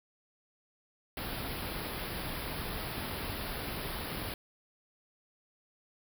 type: band-stop noise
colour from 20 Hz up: pink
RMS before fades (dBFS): -38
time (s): 1.17-4.34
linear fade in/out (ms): 2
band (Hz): 5100 to 10000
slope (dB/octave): 96
effects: none